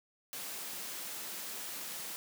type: high-pass noise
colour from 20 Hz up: white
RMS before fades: -42 dBFS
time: 0.33-2.16 s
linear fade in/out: 0 ms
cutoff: 150 Hz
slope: 24 dB/octave
effects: none